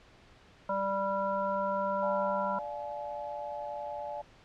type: harmonic tone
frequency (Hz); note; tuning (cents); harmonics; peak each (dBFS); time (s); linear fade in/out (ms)
196; G3; 0; 1 / 3 / 5 / 7; -39 / -32 / -32 / -38; 0.69-2.59; 5
type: chord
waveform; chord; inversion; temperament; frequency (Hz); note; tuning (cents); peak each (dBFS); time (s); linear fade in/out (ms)
sine; D diminished; none; equal with one note detuned; 587.3 / 698.5 / 852; D5 / F5 / Ab5; 0 / 0 / +44; -39 / -43 / -39; 2.02-4.22; 10
effects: pink hiss -58 dBFS RMS until 4.44 s + low-pass 4000 Hz 12 dB/octave